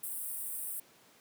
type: high-pass noise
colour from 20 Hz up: pink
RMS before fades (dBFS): -39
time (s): 0.03-0.8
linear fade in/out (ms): 5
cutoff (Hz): 8400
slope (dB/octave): 96
effects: pink hiss -61 dBFS RMS until 1.2 s + high-pass 200 Hz 12 dB/octave